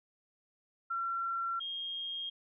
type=tone pair in turn; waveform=sine; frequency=1361 / 3237 Hz; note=F6 / G#7; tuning=-45 / -45 cents; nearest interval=octave + minor third; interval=1500 cents; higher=second; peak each=-32 / -36 dBFS; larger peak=first; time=0.9-1.6 / 1.6-2.3 s; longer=neither; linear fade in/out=10 ms; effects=none